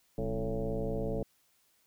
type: tone with frequency modulation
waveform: sine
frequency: 207.7 Hz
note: G#3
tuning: in tune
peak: -30 dBFS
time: 0.18-1.23 s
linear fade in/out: 2 ms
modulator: 117 Hz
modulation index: 3.3
effects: white hiss -70 dBFS RMS until 1.86 s